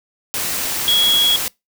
sine tone in noise, 3330 Hz, G#7, 4 cents sharp, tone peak -12 dBFS, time 0.88-1.36 s, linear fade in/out 0 ms, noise white, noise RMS -22 dBFS, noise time 0.34-1.48 s, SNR +7 dB, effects noise-tail reverb RT60 0.2 s tail -24 dB re dry

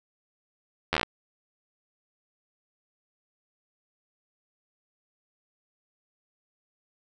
slowing click train, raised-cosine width 0.3 ms, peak -8 dBFS, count 8, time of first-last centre 0.93-1.031 s, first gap 11 ms, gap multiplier 1.09, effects none

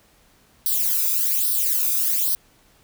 violet noise with flanger, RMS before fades -21 dBFS, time 0.66-2.35 s, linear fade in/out 0 ms, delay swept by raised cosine 0.21 to 0.83 ms, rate 1.2 Hz, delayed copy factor +0.85, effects pink hiss -57 dBFS RMS until 2.83 s

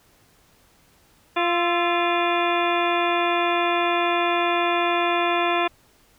harmonic tone with a mistuned harmonic, 347 Hz, F4, 11 cents flat, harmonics 1 / 2 / 3 / 4 / 5 / 6 / 7 / 8 / 10, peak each -25 / -24 / -25 / -30 / -31 / -35 / -28 / -34 / -33 dBFS, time 1.36-5.68 s, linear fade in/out 10 ms, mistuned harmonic 4, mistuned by -64 cents, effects pink hiss -58 dBFS RMS until 6.18 s

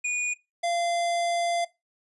square tone pair in turn, 2454 / 688.6 Hz, D#7 / F5, -25 / -25 cents, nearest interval octave + minor seventh, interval 2200 cents, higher first, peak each -25 dBFS, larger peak neither, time 0.04-0.34 / 0.63-1.65 s, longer second, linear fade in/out 10 ms, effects noise-tail reverb RT60 0.2 s tail -18 dB re dry + resampled to 24000 Hz

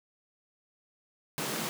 pink high-pass noise, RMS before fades -34 dBFS, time 1.38-1.69 s, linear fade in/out 0 ms, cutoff 130 Hz, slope 96 dB/octave, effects none

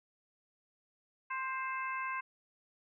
harmonic tone, 525 Hz, C5, 6 cents sharp, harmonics 2 / 3 / 4 / 5, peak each -37 / -41 / -43 / -45 dBFS, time 1.3-2.21 s, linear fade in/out 10 ms, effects none

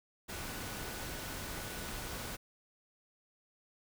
sine tone in noise, 1480 Hz, F#6, in tune, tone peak -53 dBFS, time 0.28-2.37 s, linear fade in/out 20 ms, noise pink, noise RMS -42 dBFS, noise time 0.28-2.37 s, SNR -14 dB, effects none

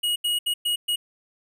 square tone bursts at uneven times, 2895 Hz, F#7, 38 cents flat, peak -22 dBFS, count 5, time 0.03-0.16 / 0.24-0.39 / 0.46-0.54 / 0.65-0.76 / 0.88-0.96 s, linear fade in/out 10 ms, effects none

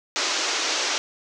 white band-pass noise, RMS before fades -25 dBFS, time 0.16-0.98 s, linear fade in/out 0 ms, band 290 to 6600 Hz, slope 48 dB/octave, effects none

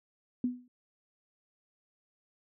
sine tone with exponential decay, 247.7 Hz, B3, 5 cents sharp, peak -24 dBFS, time 0.44-0.68 s, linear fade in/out 2 ms, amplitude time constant 52 ms, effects none

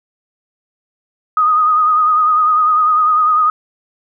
sine tone with vibrato, 1243 Hz, D#6, 2 cents flat, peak -9 dBFS, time 1.37-3.5 s, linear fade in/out 2 ms, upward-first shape sine, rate 10 Hz, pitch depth 43 cents each way, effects none

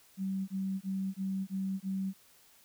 sine tone bursts, 192 Hz, G3, 36 cents flat, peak -31 dBFS, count 6, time 0.17-2.135 s, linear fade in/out 50 ms, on 310 ms, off 21 ms, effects white hiss -62 dBFS RMS until 2.64 s

